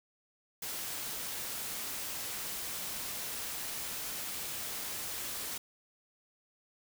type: noise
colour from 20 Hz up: white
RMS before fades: -39 dBFS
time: 0.62-5.58 s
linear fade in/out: 5 ms
effects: none